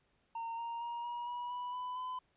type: tone with pitch steps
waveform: triangle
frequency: 918 / 930.8 / 943.8 / 957 / 970.3 / 983.9 / 997.6 / 1011.5 Hz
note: A#5 / A#5 / A#5 / A#5 / B5 / B5 / B5 / B5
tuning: -27 / -3 / +21 / +45 / -31 / -7 / +17 / +41 cents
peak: -36 dBFS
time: 0.35-2.19 s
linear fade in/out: 5 ms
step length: 230 ms
effects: pink hiss -75 dBFS RMS until 2.36 s + resampled to 8000 Hz